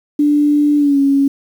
sine tone with pitch glide, 293.7 to 277.2 Hz, D4 to C#4, 0 to 0 cents, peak -9 dBFS, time 0.19-1.28 s, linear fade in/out 5 ms, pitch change -100 cents, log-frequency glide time 0.77-0.99 s, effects 7-bit

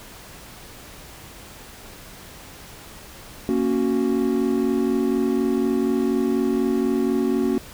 triangle chord, F# major, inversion first, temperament equal, 233.1 / 277.2 / 370 Hz, A#3 / C#4 / F#4, 0 / 0 / 0 cents, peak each -21 dBFS, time 3.49-7.58 s, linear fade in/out 0 ms, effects pink hiss -42 dBFS RMS until 7.73 s

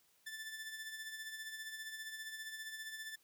sawtooth tone with tremolo, 1760 Hz, A6, in tune, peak -39 dBFS, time 0.26-3.16 s, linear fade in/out 10 ms, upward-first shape sine, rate 15 Hz, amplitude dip 50%, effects white hiss -72 dBFS RMS until 3.23 s

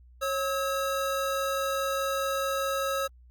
square tone pair together, 545.6 / 1288 Hz, C#5 / E6, -28 / -41 cents, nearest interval octave + minor third, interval 1487 cents, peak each -30 / -31 dBFS, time 0.21-3.08 s, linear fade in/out 20 ms, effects added 61 Hz sine -51 dBFS peak until 3.3 s + Opus 48 kbps

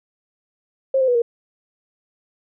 sine tone with pitch steps, 534 / 521 / 489.3 / 469.3 Hz, C5 / C5 / B4 / A#4, +35 / -7 / -16 / +12 cents, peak -14 dBFS, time 0.94-1.22 s, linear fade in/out 5 ms, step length 70 ms, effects none

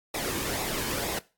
pink noise with flanger, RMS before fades -31 dBFS, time 0.14-1.19 s, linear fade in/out 5 ms, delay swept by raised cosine 0.65 to 1.51 ms, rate 2.1 Hz, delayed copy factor -0.55, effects noise-tail reverb RT60 0.3 s tail -19 dB re dry + AAC 64 kbps

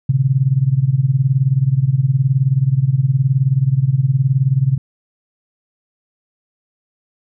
sine tone with tremolo, 133.2 Hz, C3, 31 cents sharp, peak -8 dBFS, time 0.09-4.78 s, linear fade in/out 5 ms, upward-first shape sine, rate 19 Hz, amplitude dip 85%, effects none

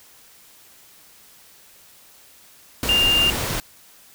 sine tone in noise, 2802 Hz, F7, 5 cents sharp, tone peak -15 dBFS, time 2.89-3.3 s, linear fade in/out 0 ms, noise pink, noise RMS -25 dBFS, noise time 2.83-3.6 s, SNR +7 dB, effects white hiss -50 dBFS RMS until 4.14 s

